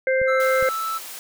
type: harmonic tone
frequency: 523.3 Hz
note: C5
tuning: in tune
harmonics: 1 / 3 / 4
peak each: -18 / -26 / -26 dBFS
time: 0.07-0.69 s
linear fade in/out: 2 ms
type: clicks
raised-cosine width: 5 ms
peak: -25 dBFS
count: 2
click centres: 0.216 / 0.626 s
type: tone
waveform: triangle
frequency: 1318.5 Hz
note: E6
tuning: in tune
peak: -22 dBFS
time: 0.27-0.99 s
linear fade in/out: 20 ms
type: high-pass noise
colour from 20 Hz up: white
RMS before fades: -36 dBFS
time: 0.4-1.19 s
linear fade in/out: 0 ms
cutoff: 410 Hz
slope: 12 dB/octave
effects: none